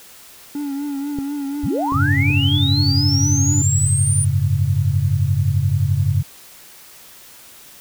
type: tone with vibrato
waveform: triangle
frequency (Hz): 283.3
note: C#4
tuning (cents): +38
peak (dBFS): -20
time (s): 0.55-3.62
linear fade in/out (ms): 2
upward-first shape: triangle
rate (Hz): 4.1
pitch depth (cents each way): 67
type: clicks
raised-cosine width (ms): 3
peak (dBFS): -15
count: 3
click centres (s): 1.187 / 1.922 / 2.303
type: linear sweep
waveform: sine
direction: up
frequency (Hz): 31.03 to 9470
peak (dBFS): -19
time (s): 1.63-4.25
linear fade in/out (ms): 10
type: chord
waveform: sine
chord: F# suspended second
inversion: none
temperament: just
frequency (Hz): 92.5 / 104.06 / 138.75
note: F#2 / G#2 / C#3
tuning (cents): 0 / +4 / +2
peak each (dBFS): -19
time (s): 1.94-6.23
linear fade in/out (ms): 10
effects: white hiss -43 dBFS RMS until 7.8 s